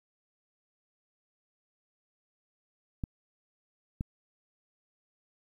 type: clicks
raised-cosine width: 5 ms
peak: -20 dBFS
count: 2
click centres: 3.038 / 4.009 s
effects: 10-bit